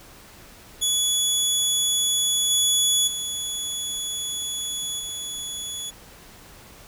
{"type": "tone with level steps", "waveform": "20% pulse", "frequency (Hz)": 3400, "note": "G#7", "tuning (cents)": 40, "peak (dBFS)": [-14, -12, -21, -24], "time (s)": [0.81, 5.91], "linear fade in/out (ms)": 20, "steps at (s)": [2.5, 3.07, 4.99], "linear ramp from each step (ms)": 10, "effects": ["pink hiss -47 dBFS RMS until 6.87 s"]}